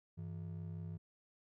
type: ring-modulated tone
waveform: triangle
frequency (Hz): 130.81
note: C3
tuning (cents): 0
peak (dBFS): -37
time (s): 0.17-0.98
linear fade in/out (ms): 20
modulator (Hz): 32.9
effects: none